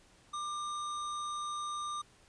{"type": "tone with sample-and-hold", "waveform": "sine", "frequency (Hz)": 1191, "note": "D6", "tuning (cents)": 24, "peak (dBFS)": -35, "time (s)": [0.33, 2.02], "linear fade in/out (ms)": 10, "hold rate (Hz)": 4900, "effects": ["pink hiss -63 dBFS RMS until 2.28 s", "resampled to 22050 Hz"]}